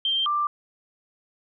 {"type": "tone pair in turn", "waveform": "sine", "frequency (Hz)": [3157, 1182.5], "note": ["G7", "D6"], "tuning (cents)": [12, 12], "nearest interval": "octave + perfect fourth", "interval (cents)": 1700, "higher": "first", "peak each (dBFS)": -21, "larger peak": "neither", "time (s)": [[0.05, 0.26], [0.26, 0.47]], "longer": "neither", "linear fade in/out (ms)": 2, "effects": []}